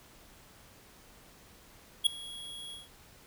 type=tone with ADSR envelope; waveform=square; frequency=3324 Hz; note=G#7; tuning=1 cent sharp; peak=-19 dBFS; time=2.04-2.89 s; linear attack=25 ms; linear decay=4 ms; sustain=-23 dB; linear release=170 ms; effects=pink hiss -57 dBFS RMS until 3.26 s